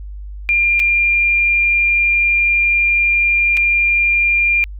sine tone with dropouts, 2396 Hz, D7, 34 cents sharp, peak -11 dBFS, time 0.49-4.64 s, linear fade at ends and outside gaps 0 ms, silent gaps 0.795-0.8 / 3.569-3.573 s, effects added 50 Hz sine -27 dBFS peak until 4.79 s

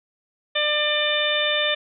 harmonic tone, 597 Hz, D5, 28 cents sharp, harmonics 1 / 2 / 3 / 4 / 5 / 6, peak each -25 / -32 / -26 / -28 / -27 / -24 dBFS, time 0.55-1.75 s, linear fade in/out 10 ms, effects none

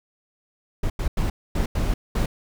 brown noise bursts at uneven times, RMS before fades -22 dBFS, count 6, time 0.83-0.9 / 0.99-1.08 / 1.17-1.3 / 1.55-1.66 / 1.75-1.94 / 2.15-2.26 s, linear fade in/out 5 ms, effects none

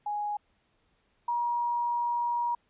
sine tone pair in turn, 830.6 / 953.4 Hz, G#5 / A#5, 0 / +39 cents, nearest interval major second, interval 239 cents, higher second, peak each -29 / -26 dBFS, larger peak second, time 0.06-0.37 / 1.28-2.55 s, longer second, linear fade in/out 5 ms, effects pink hiss -71 dBFS RMS until 2.69 s + resampled to 8000 Hz

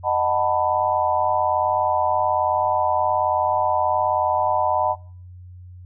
sine chord, B dominant seventh, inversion first, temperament just, 617.4 / 740.8 / 889 / 987.8 Hz, D#5 / F#5 / A5 / B5, -14 / +2 / +18 / 0 cents, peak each -23 dBFS, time 0.03-4.96 s, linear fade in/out 50 ms, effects noise-tail reverb RT60 0.5 s tail -23 dB re dry + added 90 Hz sine -38 dBFS peak until 5.85 s

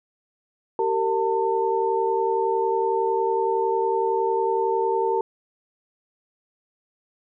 sine tone cluster, 387.6 / 458.5 / 898 Hz, G4 / A#4 / A5, -20 / -29 / +35 cents, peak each -24 dBFS, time 0.79-5.21 s, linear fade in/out 2 ms, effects none

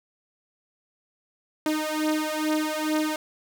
sawtooth beating tone pair, 307.2 / 309.5 Hz, D#4 / D#4, -22 / -9 cents, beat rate 2.3 Hz, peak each -23 dBFS, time 1.66-3.16 s, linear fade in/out 2 ms, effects none

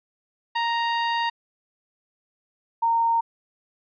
sawtooth / sine tone pair in turn, 932.3 / 921.6 Hz, A#5 / A#5, 0 / -20 cents, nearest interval unison, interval 20 cents, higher first, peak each -18 dBFS, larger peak neither, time 0.55-1.3 / 2.82-3.21 s, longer first, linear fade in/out 10 ms, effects resampled to 11025 Hz

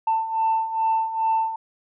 sine beating tone pair, 890 / 892.4 Hz, A5 / A5, +20 / +24 cents, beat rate 2.4 Hz, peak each -25 / -20 dBFS, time 0.07-1.56 s, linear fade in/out 5 ms, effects tanh soft clip ceiling -14 dBFS

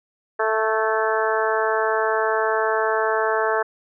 harmonic tone with a mistuned harmonic, 220 Hz, A3, in tune, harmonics 2 / 3 / 4 / 5 / 6 / 7 / 8, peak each -23 / -25 / -26 / -27 / -28 / -28 / -29 dBFS, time 0.39-3.63 s, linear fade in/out 10 ms, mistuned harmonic 8, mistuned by -25 cents, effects none

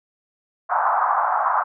white band-pass noise, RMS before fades -20 dBFS, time 0.69-1.64 s, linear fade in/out 20 ms, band 710 to 1300 Hz, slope 48 dB/octave, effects none

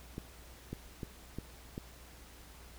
clicks, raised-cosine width 3 ms, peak -26 dBFS, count 5, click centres 0.181 / 0.73 / 1.032 / 1.386 / 1.779 s, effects added 60 Hz sine -55 dBFS peak until 2.78 s + pink hiss -56 dBFS RMS until 2.78 s

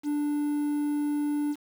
triangle tone with quantisation, 293.7 Hz, D4, in tune, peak -23 dBFS, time 0.03-1.56 s, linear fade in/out 50 ms, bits 8, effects none

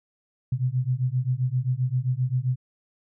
sine beating tone pair, 123.47 / 131.07 Hz, B2 / C3, 0 / +3 cents, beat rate 7.6 Hz, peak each -25 / -25 dBFS, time 0.52-2.56 s, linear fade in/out 5 ms, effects none

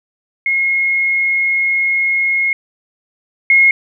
sine tone pair in turn, 2158 / 2158 Hz, C#7 / C#7, -47 / -47 cents, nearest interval unison, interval 0 cents, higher neither, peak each -12 / -6 dBFS, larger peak second, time 0.46-2.53 / 3.5-3.71 s, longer first, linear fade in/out 2 ms, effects none

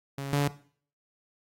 sawtooth tone pair in turn, 138.59 / 143.15 Hz, C#3 / D3, 0 / -44 cents, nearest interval minor second, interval 56 cents, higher second, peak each -29 / -19 dBFS, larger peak second, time 0.18-0.33 / 0.33-0.48 s, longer neither, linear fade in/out 2 ms, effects noise-tail reverb RT60 0.5 s tail -18 dB re dry + AAC 48 kbps

